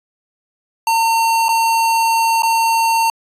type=tone with dropouts; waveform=square; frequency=909 Hz; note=A#5; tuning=44 cents flat; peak=-13 dBFS; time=0.87-3.1 s; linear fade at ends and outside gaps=2 ms; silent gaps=1.484-1.49 / 2.422-2.432 s; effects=resampled to 32000 Hz